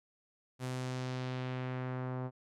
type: tone with low-pass filter sweep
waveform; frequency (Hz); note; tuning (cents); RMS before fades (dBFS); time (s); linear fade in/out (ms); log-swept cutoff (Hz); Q
sawtooth; 127.8; C3; -40; -38; 0.59-2.31; 50; 11000 to 970; 1.1
effects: none